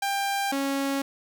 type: tone pair in turn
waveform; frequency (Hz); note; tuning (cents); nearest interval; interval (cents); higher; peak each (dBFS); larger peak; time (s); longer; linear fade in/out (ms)
sawtooth; 794 / 275.4; G5 / C#4; +22 / -11; octave + tritone; 1833; first; -21 / -21; neither; 0.02-0.52 / 0.52-1.02; neither; 5
effects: none